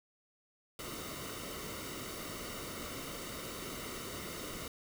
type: noise with comb filter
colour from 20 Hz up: pink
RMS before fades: -43 dBFS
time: 0.79-4.68 s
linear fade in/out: 2 ms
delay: 1.2 ms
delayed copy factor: -0.65
effects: none